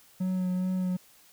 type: tone with vibrato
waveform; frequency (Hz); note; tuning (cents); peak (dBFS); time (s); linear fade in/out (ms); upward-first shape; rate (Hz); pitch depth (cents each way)
triangle; 184; F#3; -9; -24; 0.2-0.97; 10; sine; 2.4; 17
effects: white hiss -58 dBFS RMS until 1.32 s